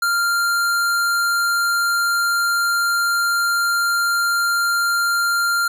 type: tone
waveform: square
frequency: 1392 Hz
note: F6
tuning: 6 cents flat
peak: -17 dBFS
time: 0.02-5.68 s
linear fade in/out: 5 ms
effects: none